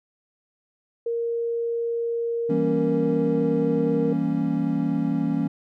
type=tone; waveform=sine; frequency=466.2 Hz; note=A#4; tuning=in tune; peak=-23 dBFS; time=1.06-4.13 s; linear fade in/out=5 ms
type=chord; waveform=triangle; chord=E diminished seventh; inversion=none; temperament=equal; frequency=164.81 / 196 / 233.1 / 277.2 Hz; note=E3 / G3 / Bb3 / Db4; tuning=0 / 0 / 0 / 0 cents; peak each=-25 / -27 / -25 / -23 dBFS; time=2.49-5.48 s; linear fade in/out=10 ms
effects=none